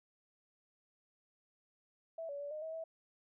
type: tone with pitch steps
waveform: sine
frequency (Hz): 656 / 569 / 575 / 613 / 641 / 650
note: E5 / C#5 / D5 / D#5 / E5 / E5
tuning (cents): -9 / +45 / -37 / -26 / -49 / -24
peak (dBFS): -40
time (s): 2.18-2.84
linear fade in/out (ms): 5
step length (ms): 110
effects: none